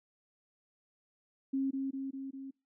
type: tone with echo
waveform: sine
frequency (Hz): 269.6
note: C#4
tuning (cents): -48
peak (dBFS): -29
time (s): 1.53-1.71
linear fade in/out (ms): 10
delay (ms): 200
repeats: 4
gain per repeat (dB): -3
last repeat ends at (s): 2.51
effects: noise-tail reverb RT60 0.3 s tail -26 dB re dry